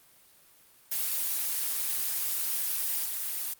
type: noise with level steps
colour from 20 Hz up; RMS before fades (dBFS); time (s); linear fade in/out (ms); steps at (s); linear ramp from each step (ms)
blue; -30 / -33; 0.91-3.54; 10; 3.04; 20
effects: white hiss -59 dBFS RMS until 3.59 s + Opus 32 kbps